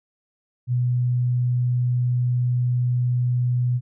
sine tone, 123.5 Hz, B2, in tune, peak -18 dBFS, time 0.67-3.81 s, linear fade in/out 50 ms, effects none

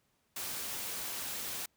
white noise, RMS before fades -39 dBFS, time 0.36-1.66 s, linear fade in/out 5 ms, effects pink hiss -75 dBFS RMS until 1.76 s + high-pass 60 Hz 12 dB/octave

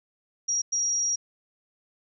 sine tone bursts at uneven times, 5690 Hz, F8, 31 cents sharp, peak -23 dBFS, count 2, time 0.48-0.62 / 0.72-1.16 s, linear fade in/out 10 ms, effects none

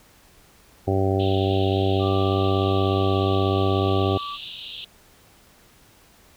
harmonic tone, 96.6 Hz, G2, 25 cents flat, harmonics 1 / 2 / 3 / 4 / 5 / 6 / 7 / 8, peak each -22 / -31 / -27 / -24 / -32 / -31 / -31 / -30 dBFS, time 0.87-4.18 s, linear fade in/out 10 ms
white band-pass noise, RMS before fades -37 dBFS, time 1.19-4.85 s, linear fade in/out 10 ms, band 2700 to 3900 Hz, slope 96 dB/octave
sine tone with pitch glide, 1174.7 to 1157.2 Hz, D6 to D6, 0 to -26 cents, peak -30 dBFS, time 1.99-4.38 s, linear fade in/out 50 ms, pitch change -26 cents, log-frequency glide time 2.35-3.24 s
effects pink hiss -54 dBFS RMS until 6.36 s

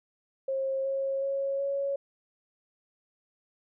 sine tone with pitch steps, 536 / 542.5 / 549.2 / 555.9 Hz, C5 / C#5 / C#5 / C#5, +42 / -37 / -16 / +5 cents, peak -27 dBFS, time 0.48-1.96 s, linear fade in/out 5 ms, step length 370 ms, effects none

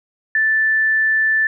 sine tone, 1760 Hz, A6, in tune, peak -13 dBFS, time 0.35-1.47 s, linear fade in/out 2 ms, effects none

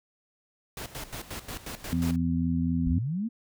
pink noise with tremolo, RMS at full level -37 dBFS, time 0.77-2.16 s, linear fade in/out 2 ms, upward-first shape square, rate 5.6 Hz, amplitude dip 75%
harmonic tone, 84 Hz, E2, 33 cents sharp, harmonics 1 / 2 / 3, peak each -31 / -28 / -27 dBFS, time 1.92-2.99 s, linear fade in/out 10 ms
sine linear sweep, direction up, 40.47 to 240 Hz, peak -27 dBFS, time 2.85-3.29 s, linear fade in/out 20 ms
effects none

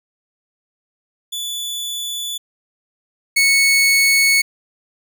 sawtooth tone pair in turn, 3465 / 2209 Hz, A7 / C#7, -27 / -7 cents, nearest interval minor sixth, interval 780 cents, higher first, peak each -20 / -8 dBFS, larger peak second, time 1.32-2.38 / 3.36-4.42 s, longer neither, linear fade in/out 10 ms, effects none

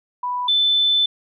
sine tone pair in turn, 987.8 / 3520 Hz, B5 / A7, 0 / 0 cents, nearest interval octave + minor seventh, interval 2200 cents, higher second, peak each -21 / -14 dBFS, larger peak second, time 0.23-0.48 / 0.48-1.06 s, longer second, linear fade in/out 5 ms, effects none

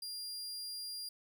sawtooth tone, 4800 Hz, D8, 37 cents sharp, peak -38 dBFS, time 0.02-1.09 s, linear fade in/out 5 ms, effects none

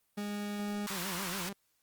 40% pulse tone, 205.8 Hz, G#3, 16 cents flat, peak -33 dBFS, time 0.17-0.87 s, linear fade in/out 10 ms
pink high-pass noise, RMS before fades -39 dBFS, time 0.87-1.49 s, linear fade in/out 0 ms, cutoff 870 Hz, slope 96 dB/octave
sawtooth tone with vibrato, 185 Hz, F#3, in tune, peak -35 dBFS, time 0.9-1.53 s, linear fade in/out 5 ms, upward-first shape sine, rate 7 Hz, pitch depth 140 cents each way
effects white hiss -75 dBFS RMS until 1.82 s + Opus 32 kbps

